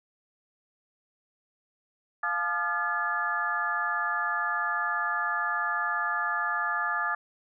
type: tone cluster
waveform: sine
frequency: 701 / 865 / 1206 / 1392 / 1711 Hz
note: F5 / A5 / D6 / F6 / A6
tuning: +6 / -30 / +46 / -6 / -49 cents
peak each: -37 / -36 / -30 / -34 / -30 dBFS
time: 2.23-7.15 s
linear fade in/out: 5 ms
effects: none